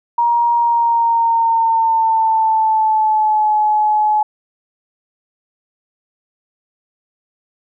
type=tone with pitch glide; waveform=sine; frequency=944 to 850.8 Hz; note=A#5 to G#5; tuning=+22 to +42 cents; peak=-11 dBFS; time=0.18-4.23 s; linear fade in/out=5 ms; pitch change=-180 cents; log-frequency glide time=0.55-3.55 s; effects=none